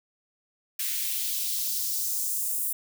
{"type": "noise with high-pass filter sweep", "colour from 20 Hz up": "blue", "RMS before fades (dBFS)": -29, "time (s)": [0.79, 2.73], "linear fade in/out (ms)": 5, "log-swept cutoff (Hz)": [2000, 10000], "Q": 1.4, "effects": []}